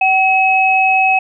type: tone pair together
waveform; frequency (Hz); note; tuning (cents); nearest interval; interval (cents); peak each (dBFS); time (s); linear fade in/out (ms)
sine; 760 / 2565; F#5 / E7; +46 / -48; octave + major sixth; 2106; -12; 0.01-1.19; 5
effects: none